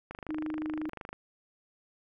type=click train; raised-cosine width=0.5 ms; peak=-25 dBFS; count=27; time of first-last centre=0.11-1.13 s; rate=25.5 Hz
type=tone; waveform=sine; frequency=309.3 Hz; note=D#4; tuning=10 cents flat; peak=-32 dBFS; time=0.29-0.89 s; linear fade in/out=0 ms
effects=none